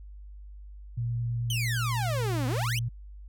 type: tone with vibrato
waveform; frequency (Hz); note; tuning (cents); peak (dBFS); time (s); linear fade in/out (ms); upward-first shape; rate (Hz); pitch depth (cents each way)
sine; 118.4; A#2; +27; -27; 0.97-2.89; 10; sine; 9.2; 10
type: exponential two-way sweep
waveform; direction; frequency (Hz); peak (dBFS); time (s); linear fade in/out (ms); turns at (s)
sawtooth; down then up; 3182 to 243 to 3182; -27; 1.5-2.79; 2; 2.47
effects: added 50 Hz sine -42 dBFS peak until 3.28 s